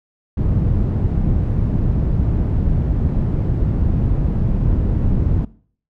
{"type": "low-pass noise", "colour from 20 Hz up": "white", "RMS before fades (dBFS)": -17, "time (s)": [0.37, 5.45], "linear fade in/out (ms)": 5, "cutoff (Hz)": 120, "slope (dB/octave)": 12, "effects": ["noise-tail reverb RT60 0.5 s tail -20 dB re dry"]}